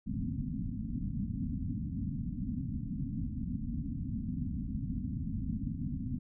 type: low-pass noise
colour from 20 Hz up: white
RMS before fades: -36 dBFS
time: 0.06-6.19 s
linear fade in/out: 10 ms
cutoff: 270 Hz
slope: 96 dB/octave
effects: none